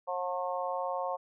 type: harmonic tone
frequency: 180.2 Hz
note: F#3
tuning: 45 cents flat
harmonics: 3 / 4 / 5 / 6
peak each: -35 / -36 / -37 / -38 dBFS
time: 0.07-1.17 s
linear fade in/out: 20 ms
effects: none